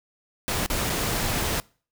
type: noise with dropouts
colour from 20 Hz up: pink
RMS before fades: -26 dBFS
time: 0.48-1.6 s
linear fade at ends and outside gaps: 0 ms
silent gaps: 0.662-0.701 / 0.896-0.9 s
effects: noise-tail reverb RT60 0.4 s tail -24 dB re dry